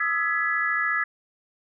sine chord, E major seventh, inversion third, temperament equal with one note detuned, 1244.5 / 1318.5 / 1687.3 / 1975.5 Hz, D#6 / E6 / G#6 / B6, 0 / 0 / +27 / 0 cents, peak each -31 / -29 / -25 / -27 dBFS, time 0-1.04 s, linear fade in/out 5 ms, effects none

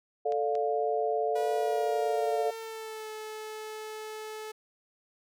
sine chord, D minor, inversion second, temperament just, 440.5 / 587.3 / 704.8 Hz, A4 / D5 / F5, +2 / 0 / +16 cents, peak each -29 / -33 / -30 dBFS, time 0.25-2.51 s, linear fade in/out 10 ms
clicks, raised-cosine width 0.2 ms, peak -29 dBFS, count 2, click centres 0.322 / 0.553 s
sawtooth tone with pitch glide, 485.6 to 432.6 Hz, B4 to A4, -29 to -29 cents, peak -34 dBFS, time 1.35-4.52 s, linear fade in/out 10 ms, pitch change -200 cents, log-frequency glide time 1.55-3.1 s
effects none

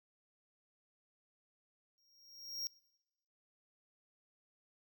square tone with exponential growth, 5590 Hz, F8, 1 cent sharp, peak -36 dBFS, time 1.98-2.67 s, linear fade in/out 0 ms, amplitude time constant 150 ms, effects noise-tail reverb RT60 1.0 s tail -23 dB re dry

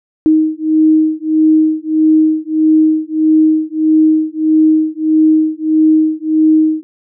sine beating tone pair, 312.4 / 314 Hz, D#4 / D#4, +7 / +16 cents, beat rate 1.6 Hz, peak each -11 dBFS, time 0.26-6.83 s, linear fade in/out 0 ms, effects none

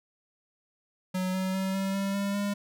square tone with pitch steps, 185 / 187.8 / 190.64 / 193.53 / 196.45 / 199.43 / 202.4 Hz, F#3 / F#3 / G3 / G3 / G3 / G3 / G#3, 0 / +26 / -48 / -22 / +4 / +30 / -44 cents, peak -28 dBFS, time 1.14-2.54 s, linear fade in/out 10 ms, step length 200 ms, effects none

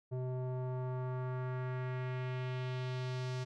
square tone with low-pass filter sweep, 127.5 Hz, C3, 44 cents flat, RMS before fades -38 dBFS, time 0.11-3.45 s, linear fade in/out 20 ms, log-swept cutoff 560 to 5700 Hz, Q 1.4, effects none

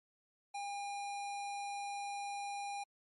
square tone, 807 Hz, G#5, 50 cents flat, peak -40 dBFS, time 0.54-2.84 s, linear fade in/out 10 ms, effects MP3 48 kbps

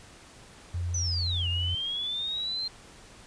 sine tone, 87.31 Hz, F2, in tune, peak -28 dBFS, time 0.74-1.75 s, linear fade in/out 5 ms
sine linear two-way sweep, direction down then up, 6140 to 2794 to 4181 Hz, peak -29 dBFS, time 0.94-2.68 s, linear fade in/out 5 ms, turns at 1.48 s
effects pink hiss -51 dBFS RMS until 3.26 s + resampled to 22050 Hz

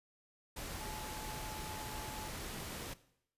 sine tone in noise, 861 Hz, A5, 38 cents flat, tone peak -49 dBFS, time 0.8-2.29 s, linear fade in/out 10 ms, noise pink, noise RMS -44 dBFS, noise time 0.56-2.94 s, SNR -8 dB, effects noise-tail reverb RT60 0.7 s tail -17 dB re dry + resampled to 32000 Hz

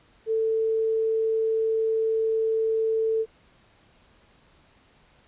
sine tone, 444.5 Hz, A4, 18 cents sharp, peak -21 dBFS, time 0.26-3.26 s, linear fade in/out 50 ms, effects pink hiss -59 dBFS RMS until 5.27 s + resampled to 8000 Hz

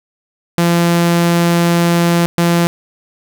sawtooth tone bursts at uneven times, 171.1 Hz, F3, 35 cents flat, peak -6 dBFS, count 2, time 0.58-2.26 / 2.38-2.67 s, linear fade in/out 0 ms, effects none

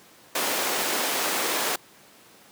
pink high-pass noise, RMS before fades -26 dBFS, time 0.35-1.76 s, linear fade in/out 5 ms, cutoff 350 Hz, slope 12 dB/octave, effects pink hiss -52 dBFS RMS until 2.51 s + high-pass 200 Hz 12 dB/octave

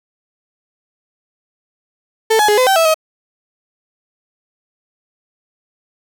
35% pulse tone with pitch steps, 443.1 / 843 / 417.7 / 509 / 773 / 655 / 633 Hz, A4 / G#5 / G#4 / C5 / G5 / E5 / D#5, +12 / +26 / +10 / -48 / -24 / -11 / +30 cents, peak -8 dBFS, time 2.3-2.944 s, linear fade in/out 10 ms, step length 92 ms, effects none

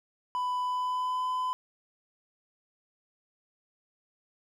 triangle tone with pitch glide, 996 to 1011.1 Hz, B5 to B5, +14 to +40 cents, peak -26 dBFS, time 0.35-1.53 s, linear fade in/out 0 ms, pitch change +26 cents, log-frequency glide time 0.6-1.27 s, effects none

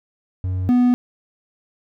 triangle tone pair in turn, 92.4 / 246.7 Hz, F#2 / B3, -2 / -2 cents, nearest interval octave + perfect fourth, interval 1700 cents, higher second, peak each -18 / -10 dBFS, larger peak second, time 0.44-0.69 / 0.69-0.94 s, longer neither, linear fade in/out 0 ms, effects none

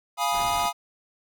square chord, F half-diminished seventh, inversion none, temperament equal with one note detuned, 698.5 / 830.6 / 974.7 / 1244.5 Hz, F5 / Ab5 / Cb6 / Eb6, 0 / 0 / -23 / 0 cents, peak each -29 dBFS, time 0.17-0.73 s, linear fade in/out 50 ms
pink low-pass noise, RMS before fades -39 dBFS, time 0.31-0.7 s, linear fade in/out 50 ms, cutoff 4000 Hz, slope 96 dB/octave
effects none

